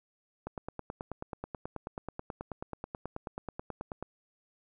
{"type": "click train", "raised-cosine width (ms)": 1, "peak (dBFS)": -23, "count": 34, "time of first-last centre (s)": [0.47, 4.026], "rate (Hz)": 9.28, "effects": []}